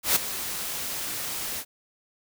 white noise with ADSR envelope, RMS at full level -19 dBFS, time 0.03-1.65 s, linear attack 130 ms, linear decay 8 ms, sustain -13 dB, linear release 64 ms, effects none

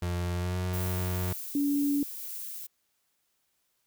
35% pulse tone with pitch glide, 87.9 to 90.95 Hz, F2 to F#2, +12 to -29 cents, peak -27 dBFS, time 0.02-1.33 s, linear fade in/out 5 ms, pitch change +59 cents, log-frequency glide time 0.34-0.58 s
violet noise with tremolo, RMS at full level -38 dBFS, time 0.73-2.67 s, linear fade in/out 10 ms, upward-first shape triangle, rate 2 Hz, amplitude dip 25%
sine tone, 285 Hz, C#4, 48 cents sharp, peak -24 dBFS, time 1.55-2.03 s, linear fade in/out 2 ms
effects white hiss -75 dBFS RMS until 3.86 s

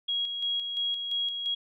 sine tone with tremolo, 3300 Hz, G#7, 12 cents flat, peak -26 dBFS, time 0.08-1.55 s, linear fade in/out 10 ms, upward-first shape square, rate 2.9 Hz, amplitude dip 45%, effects none

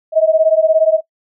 sine beating tone pair, 629 / 646 Hz, D#5 / E5, +19 / -35 cents, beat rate 17 Hz, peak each -12 dBFS, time 0.12-1.01 s, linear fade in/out 50 ms, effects noise-tail reverb RT60 0.1 s tail -19 dB re dry

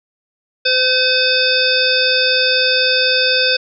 harmonic tone, 512 Hz, C5, 38 cents flat, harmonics 1 / 3 / 5 / 7 / 9 / 10, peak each -19 / -19 / -19 / -19 / -19 / -19 dBFS, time 0.65-3.57 s, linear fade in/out 10 ms, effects none

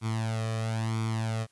sawtooth tone with flanger, 111.8 Hz, A2, 28 cents sharp, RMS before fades -30 dBFS, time 0.01-1.47 s, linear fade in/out 50 ms, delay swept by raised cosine 0.87 to 1.66 ms, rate 1 Hz, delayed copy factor +0.75, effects white hiss -67 dBFS RMS until 1.51 s + resampled to 24000 Hz

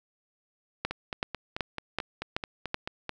two click trains, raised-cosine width 0.3 ms, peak -12 / -17 dBFS, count 6 / 11, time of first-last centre 0.85-2.744 / 0.91-3.093 s, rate 2.64 / 4.58 Hz, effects none

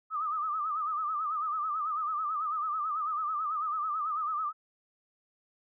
sine tone with vibrato, 1235 Hz, D#6, 13 cents flat, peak -29 dBFS, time 0.1-4.53 s, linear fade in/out 50 ms, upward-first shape sine, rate 9.1 Hz, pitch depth 96 cents each way, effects none

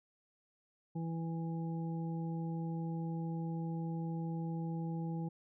harmonic tone, 164.81 Hz, E3, in tune, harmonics 1 / 2 / 3 / 5, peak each -36 / -45 / -51 / -50 dBFS, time 0.95-5.29 s, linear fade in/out 10 ms, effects none

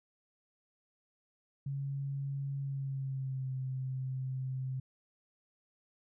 sine tone with pitch glide, 138.59 to 130.81 Hz, C#3 to C3, 0 to 0 cents, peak -34 dBFS, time 1.66-4.8 s, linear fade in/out 5 ms, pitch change -100 cents, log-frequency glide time 2.59-3.52 s, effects none

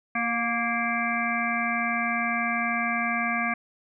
harmonic tone with a mistuned harmonic, 233.1 Hz, A#3, in tune, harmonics 1 / 3 / 5 / 7 / 9 / 10, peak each -31 / -31 / -31 / -31 / -31 / -31 dBFS, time 0.15-3.54 s, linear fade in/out 5 ms, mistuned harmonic 3, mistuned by +25 cents, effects none

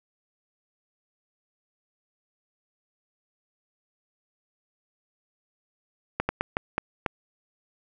slowing click train, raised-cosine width 0.5 ms, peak -9 dBFS, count 6, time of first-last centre 6.2-7.062 s, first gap 90 ms, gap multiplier 1.33, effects none

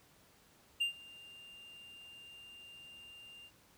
triangle tone with ADSR envelope, 2794 Hz, F7, in tune, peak -27 dBFS, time 0.8-3.51 s, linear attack 14 ms, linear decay 110 ms, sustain -23 dB, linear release 54 ms, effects pink hiss -65 dBFS RMS until 3.77 s + high-pass 60 Hz 12 dB/octave

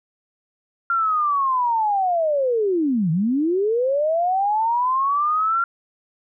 sine linear two-way sweep, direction down then up, 1387 to 152.4 to 1387 Hz, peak -17 dBFS, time 0.9-5.64 s, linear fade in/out 2 ms, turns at 3.11 s, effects none

